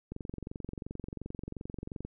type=click train; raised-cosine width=3 ms; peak=-26 dBFS; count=45; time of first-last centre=0.12-2.05 s; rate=22.8 Hz; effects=none